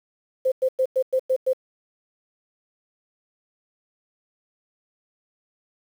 sine tone bursts, 520 Hz, C5, 11 cents flat, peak -17 dBFS, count 7, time 0.45-1.533 s, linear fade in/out 10 ms, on 69 ms, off 100 ms, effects 8-bit

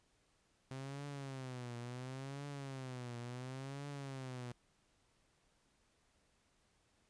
sawtooth tone with vibrato, 130.81 Hz, C3, in tune, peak -40 dBFS, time 0.71-4.52 s, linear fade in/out 0 ms, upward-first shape triangle, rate 0.71 Hz, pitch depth 170 cents each way, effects pink hiss -75 dBFS RMS until 7.09 s + resampled to 22050 Hz

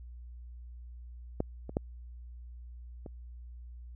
clicks, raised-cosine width 2 ms, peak -16 / -27 / -15 / -29 dBFS, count 4, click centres 1.404 / 1.694 / 1.769 / 3.062 s, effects added 60 Hz sine -44 dBFS peak until 3.95 s

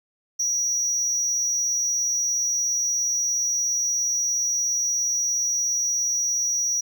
triangle tone with amplitude modulation, 5790 Hz, F#8, 38 cents flat, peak -17 dBFS, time 0.39-6.81 s, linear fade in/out 10 ms, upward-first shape sine, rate 263 Hz, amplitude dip 65%, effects none

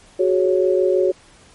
sine chord, F# suspended second, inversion none, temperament just, 370 / 416.2 / 555 Hz, F#4 / G#4 / C#5, 0 / +4 / +2 cents, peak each -16 / -21 / -19 dBFS, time 0.19-1.12 s, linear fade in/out 10 ms, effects pink hiss -49 dBFS RMS until 1.54 s + MP3 48 kbps

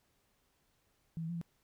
sine tone with pitch steps, 164.3 / 162.6 / 171.9 / 167.8 Hz, E3 / E3 / F3 / E3, -5 / -23 / -27 / +31 cents, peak -36 dBFS, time 1.17-1.414 s, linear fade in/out 0 ms, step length 61 ms, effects pink hiss -75 dBFS RMS until 1.63 s

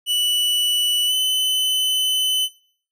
45% pulse tone with pitch glide, 2960 to 3024 Hz, F#7 to F#7, 0 to +37 cents, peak -17 dBFS, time 0.06-2.49 s, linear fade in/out 50 ms, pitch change +37 cents, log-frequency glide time 1.07-1.13 s, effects noise-tail reverb RT60 0.5 s tail -18 dB re dry

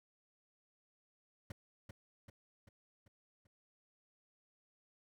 brown noise with echo, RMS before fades -41 dBFS, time 1.5-1.52 s, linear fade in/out 5 ms, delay 390 ms, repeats 5, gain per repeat -5 dB, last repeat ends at 3.47 s, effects none

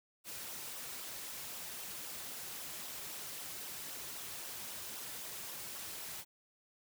white noise with flanger, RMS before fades -45 dBFS, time 0.24-6.25 s, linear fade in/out 50 ms, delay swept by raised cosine 0.44 to 4.34 ms, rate 3.8 Hz, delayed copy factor -0.5, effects none

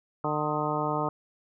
harmonic tone with a mistuned harmonic, 150.6 Hz, D3, 44 cents sharp, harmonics 1 / 2 / 3 / 4 / 5 / 6 / 7 / 8, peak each -34 / -34 / -34 / -34 / -34 / -34 / -34 / -34 dBFS, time 0.24-1.09 s, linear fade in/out 2 ms, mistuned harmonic 8, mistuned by +62 cents, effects none

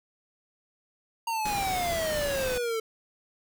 square exponential sweep, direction down, 932.3 to 440 Hz, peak -28 dBFS, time 1.27-2.8 s, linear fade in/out 5 ms
pink noise, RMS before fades -35 dBFS, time 1.45-2.58 s, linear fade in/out 5 ms
effects none

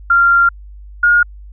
sine tone pair in turn, 1387 / 1428.5 Hz, F6 / F6, -12 / +39 cents, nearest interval minor second, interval 51 cents, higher second, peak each -7 dBFS, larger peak neither, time 0.1-0.49 / 1.03-1.23 s, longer first, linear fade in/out 5 ms, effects added 50 Hz sine -32 dBFS peak until 1.52 s

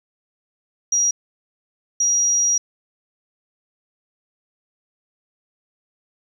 sine tone bursts at uneven times, 5740 Hz, F8, 47 cents sharp, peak -15 dBFS, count 2, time 0.92-1.11 / 2-2.58 s, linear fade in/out 5 ms, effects 8-bit

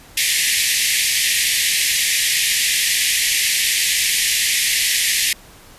pink band-pass noise, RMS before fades -18 dBFS, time 0.17-5.33 s, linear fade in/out 5 ms, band 1800 to 13000 Hz, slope 96 dB/octave, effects pink hiss -44 dBFS RMS until 5.78 s + resampled to 32000 Hz

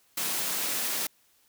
white high-pass noise, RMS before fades -30 dBFS, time 0.17-1.07 s, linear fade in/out 5 ms, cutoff 140 Hz, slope 96 dB/octave, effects white hiss -65 dBFS RMS until 1.48 s

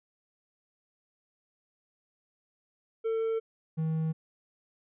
triangle tone pair in turn, 449 / 159.43 Hz, A4 / D#3, +35 / +43 cents, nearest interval octave + tritone, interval 1792 cents, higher first, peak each -25 dBFS, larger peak neither, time 3.04-3.4 / 3.77-4.13 s, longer neither, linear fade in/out 20 ms, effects resampled to 8000 Hz

